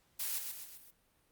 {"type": "noise with echo", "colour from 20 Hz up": "blue", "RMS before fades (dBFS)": -37, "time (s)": [0.19, 0.39], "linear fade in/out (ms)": 10, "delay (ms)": 130, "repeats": 4, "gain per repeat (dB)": -5, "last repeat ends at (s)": 0.91, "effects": ["pink hiss -72 dBFS RMS until 1.31 s", "Opus 48 kbps"]}